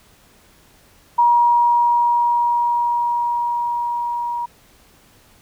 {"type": "tone with level ramp", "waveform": "sine", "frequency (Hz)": 953, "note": "A#5", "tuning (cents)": 38, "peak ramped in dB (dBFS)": [-10, -21], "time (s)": [1.18, 4.46], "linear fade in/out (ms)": 10, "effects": ["pink hiss -52 dBFS RMS until 5.41 s"]}